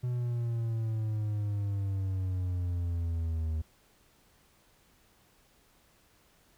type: exponential sweep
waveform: triangle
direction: down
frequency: 124.4 to 78.2 Hz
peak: -27 dBFS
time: 0.03-3.62 s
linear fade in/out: 10 ms
effects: pink hiss -65 dBFS RMS until 6.57 s